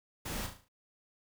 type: noise with echo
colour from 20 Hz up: pink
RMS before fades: -39 dBFS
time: 0.25-0.47 s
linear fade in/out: 10 ms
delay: 36 ms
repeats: 6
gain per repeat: -6 dB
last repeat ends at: 0.686 s
effects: none